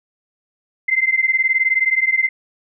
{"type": "beating tone pair", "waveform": "sine", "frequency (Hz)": [2066, 2085], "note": ["C7", "C7"], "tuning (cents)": [-22, -7], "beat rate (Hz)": 19, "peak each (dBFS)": -17, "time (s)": [0.88, 2.29], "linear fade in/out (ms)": 10, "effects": []}